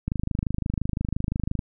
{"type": "click train", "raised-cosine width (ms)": 5, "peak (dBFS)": -13, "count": 40, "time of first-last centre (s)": [0.08, 1.592], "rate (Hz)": 25.8, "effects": []}